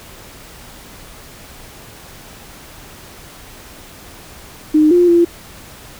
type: tone with pitch steps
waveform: sine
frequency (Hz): 306.6 / 352.5 / 342.8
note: D#4 / F4 / F4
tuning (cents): -25 / +16 / -32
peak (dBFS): -7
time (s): 4.74-5.25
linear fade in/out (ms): 10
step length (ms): 170
effects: pink hiss -38 dBFS RMS until 5.99 s